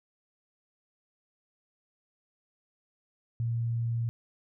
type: tone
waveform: sine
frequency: 116.54 Hz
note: A#2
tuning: in tune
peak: -27 dBFS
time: 3.4-4.09 s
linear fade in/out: 0 ms
effects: none